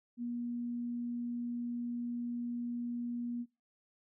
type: tone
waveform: sine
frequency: 239.6 Hz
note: A#3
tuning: 48 cents sharp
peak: -35 dBFS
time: 0.17-3.46 s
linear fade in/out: 50 ms
effects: noise-tail reverb RT60 0.3 s tail -22 dB re dry